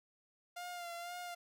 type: tone with vibrato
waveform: sawtooth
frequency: 698.5 Hz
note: F5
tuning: in tune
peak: -39 dBFS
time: 0.56-1.35 s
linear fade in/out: 10 ms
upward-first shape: sine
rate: 2 Hz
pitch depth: 36 cents each way
effects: none

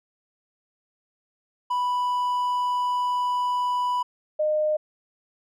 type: tone pair in turn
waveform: triangle / sine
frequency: 987.8 / 611.6 Hz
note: B5 / D#5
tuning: 0 / -30 cents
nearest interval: minor sixth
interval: 830 cents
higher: first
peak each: -20 dBFS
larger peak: neither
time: 1.7-4.03 / 4.39-4.77 s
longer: first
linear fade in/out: 10 ms
effects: none

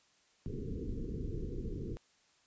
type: low-pass noise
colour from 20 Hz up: pink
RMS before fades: -39 dBFS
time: 0.46-1.97 s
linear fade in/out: 0 ms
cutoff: 470 Hz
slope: 96 dB/octave
effects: white hiss -69 dBFS RMS until 2.46 s + resampled to 16000 Hz

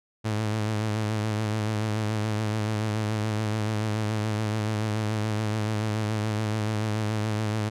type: tone with vibrato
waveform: sawtooth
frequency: 107.6 Hz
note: A2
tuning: 38 cents flat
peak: -21 dBFS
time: 0.24-7.7 s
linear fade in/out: 20 ms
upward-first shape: sine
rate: 7 Hz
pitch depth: 45 cents each way
effects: low-pass 9000 Hz 12 dB/octave

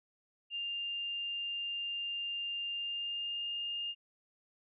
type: tone with pitch glide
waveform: sine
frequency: 2800 to 2821 Hz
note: F7 to F7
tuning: +4 to +17 cents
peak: -35 dBFS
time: 0.5-3.95 s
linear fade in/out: 50 ms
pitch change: +13 cents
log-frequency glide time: 2.73-3.48 s
effects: none

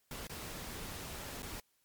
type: noise with dropouts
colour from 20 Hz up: pink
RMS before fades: -44 dBFS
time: 0.11-1.6 s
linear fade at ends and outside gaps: 2 ms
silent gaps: 0.271-0.295 / 1.422-1.429 s
effects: white hiss -75 dBFS RMS until 1.84 s + MP3 96 kbps

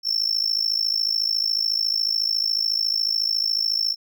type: tone with amplitude modulation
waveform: triangle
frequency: 5380 Hz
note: E8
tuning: 34 cents sharp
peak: -15 dBFS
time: 0.03-3.96 s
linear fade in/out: 50 ms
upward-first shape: sine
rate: 54 Hz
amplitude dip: 90%
effects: none

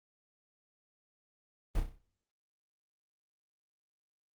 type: noise with echo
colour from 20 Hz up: brown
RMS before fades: -29 dBFS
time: 1.75-1.8 s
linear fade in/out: 2 ms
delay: 31 ms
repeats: 6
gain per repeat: -6 dB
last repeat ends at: 1.986 s
effects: noise-tail reverb RT60 0.7 s tail -24 dB re dry + Opus 24 kbps

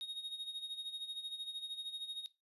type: tone with tremolo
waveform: triangle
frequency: 3737 Hz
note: A#7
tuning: 4 cents sharp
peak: -37 dBFS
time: 0.01-2.26 s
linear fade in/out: 0 ms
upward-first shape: sine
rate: 13 Hz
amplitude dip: 75%
effects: noise-tail reverb RT60 0.2 s tail -17 dB re dry + resampled to 32000 Hz

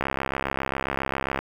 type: click train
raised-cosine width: 0.5 ms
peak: -10 dBFS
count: 94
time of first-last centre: 0.01-1.39 s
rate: 67.4 Hz
effects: 7-bit

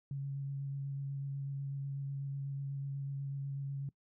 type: tone with vibrato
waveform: sine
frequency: 138.59 Hz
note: C#3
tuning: in tune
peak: -36 dBFS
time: 0.11-3.89 s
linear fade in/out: 2 ms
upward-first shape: square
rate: 8.1 Hz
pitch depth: 10 cents each way
effects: noise-tail reverb RT60 0.1 s tail -22 dB re dry

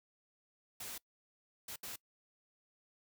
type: noise bursts at uneven times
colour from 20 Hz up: white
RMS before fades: -45 dBFS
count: 3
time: 0.8-0.98 / 1.68-1.76 / 1.83-1.96 s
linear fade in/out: 5 ms
effects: noise-tail reverb RT60 0.1 s tail -23 dB re dry

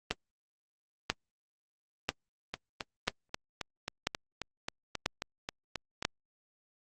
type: two click trains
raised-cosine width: 0.2 ms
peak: -17 / -10 dBFS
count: 14 / 7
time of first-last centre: 2.54-6.025 / 0.11-6.051 s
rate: 3.73 / 1.01 Hz
effects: Opus 24 kbps

